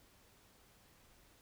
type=silence; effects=pink hiss -66 dBFS RMS until 1.41 s